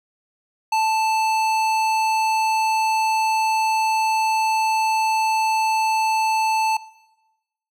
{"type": "tone with tanh clipping", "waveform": "sine", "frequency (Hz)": 880, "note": "A5", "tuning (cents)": 0, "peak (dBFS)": -19, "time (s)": [0.72, 6.77], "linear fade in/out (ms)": 5, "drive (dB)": 18, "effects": ["noise-tail reverb RT60 1.0 s tail -19 dB re dry"]}